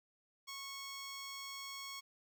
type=tone; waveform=10% pulse; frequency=1100 Hz; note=C#6; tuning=14 cents flat; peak=-36 dBFS; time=0.47-2.01 s; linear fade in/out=20 ms; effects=none